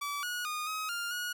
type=tone with pitch steps; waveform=sawtooth; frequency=1151 / 1454 / 1227 / 1267 / 1402 / 1450 Hz; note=D6 / F#6 / D#6 / D#6 / F6 / F#6; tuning=-35 / -31 / -25 / +31 / +6 / -35 cents; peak=-30 dBFS; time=0.01-1.33 s; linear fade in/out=10 ms; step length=220 ms; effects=none